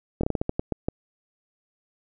slowing click train, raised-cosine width 2 ms, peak -11 dBFS, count 10, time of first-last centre 0.21-0.885 s, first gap 24 ms, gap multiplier 1.27, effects none

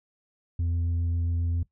sine tone with vibrato, 84.9 Hz, F2, 48 cents flat, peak -21 dBFS, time 0.59-1.63 s, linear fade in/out 5 ms, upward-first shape sine, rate 7.4 Hz, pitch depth 9 cents each way, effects noise-tail reverb RT60 0.1 s tail -19 dB re dry + tanh soft clip ceiling -23 dBFS

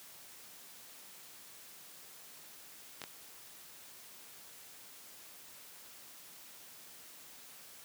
clicks, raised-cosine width 0.2 ms, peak -24 dBFS, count 2, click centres 3.017 / 3.039 s, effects white hiss -54 dBFS RMS until 7.84 s + high-pass 100 Hz 12 dB/octave

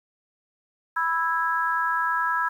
sine chord, E major, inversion second, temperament just, 988.9 / 1318.5 / 1648.1 Hz, B5 / E6 / G#6, +2 / 0 / -14 cents, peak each -26 dBFS, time 0.96-2.49 s, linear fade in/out 10 ms, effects 9-bit

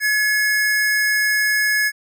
square tone pair together, 1699.3 / 2173 Hz, G#6 / C#7, +39 / -35 cents, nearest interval major third, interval 426 cents, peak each -17 / -25 dBFS, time 0-1.92 s, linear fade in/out 50 ms, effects none

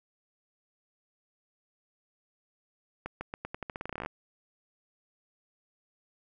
accelerating click train, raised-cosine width 0.5 ms, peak -21 dBFS, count 19, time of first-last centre 3.06-4.06 s, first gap 150 ms, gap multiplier 0.86, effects none

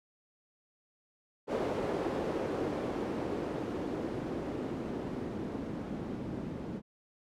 blue noise with low-pass filter sweep, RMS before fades -36 dBFS, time 1.47-6.82 s, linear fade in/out 50 ms, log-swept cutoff 460 to 230 Hz, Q 1.5, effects none

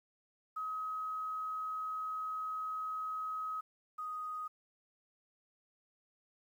sine tone pair in turn, 1270 / 1248.2 Hz, D#6 / D#6, +35 / +5 cents, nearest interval unison, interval 30 cents, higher first, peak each -36 / -38 dBFS, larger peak first, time 0.56-3.61 / 3.98-4.48 s, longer first, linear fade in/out 10 ms, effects 11-bit

